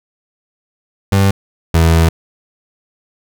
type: tone pair in turn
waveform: 30% pulse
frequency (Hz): 98 / 82.12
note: G2 / E2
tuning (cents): 0 / -6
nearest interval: minor third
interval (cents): 306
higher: first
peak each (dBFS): -6 / -5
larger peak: second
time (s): 1.12-1.31 / 1.74-2.09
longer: second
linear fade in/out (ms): 5
effects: none